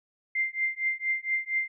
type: tone with tremolo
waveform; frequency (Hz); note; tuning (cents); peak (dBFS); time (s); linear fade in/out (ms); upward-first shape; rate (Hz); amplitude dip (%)
sine; 2093; C7; 0; -22; 0.35-1.68; 5; triangle; 4.3; 100
effects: none